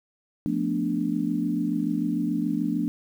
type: chord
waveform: sine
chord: B half-diminished seventh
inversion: second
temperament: equal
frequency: 174.61 / 220 / 246.9 / 293.7 Hz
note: F3 / A3 / B3 / D4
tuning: 0 / 0 / 0 / 0 cents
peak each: -30 / -29 / -29 / -27 dBFS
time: 0.46-2.88 s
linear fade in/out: 0 ms
effects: 9-bit